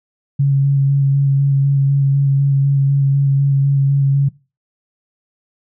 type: tone with vibrato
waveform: sine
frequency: 138.59 Hz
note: C#3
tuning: in tune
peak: -10 dBFS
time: 0.39-4.29 s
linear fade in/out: 10 ms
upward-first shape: square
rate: 4 Hz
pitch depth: 13 cents each way
effects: noise-tail reverb RT60 0.3 s tail -21 dB re dry